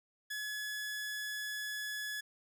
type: tone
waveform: sawtooth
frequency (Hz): 1700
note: G#6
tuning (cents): +40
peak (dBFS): -34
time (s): 0.3-2.21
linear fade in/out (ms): 10
effects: none